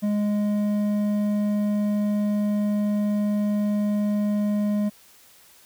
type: tone with hard clipping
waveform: triangle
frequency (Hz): 207.3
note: G#3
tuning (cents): -3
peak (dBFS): -22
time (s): 0.02-4.9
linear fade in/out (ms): 20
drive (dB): 10
effects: white hiss -53 dBFS RMS until 5.65 s